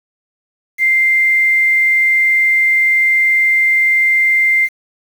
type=tone with quantisation; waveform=sine; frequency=2093 Hz; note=C7; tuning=in tune; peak=-9 dBFS; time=0.78-4.69 s; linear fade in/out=50 ms; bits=6; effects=none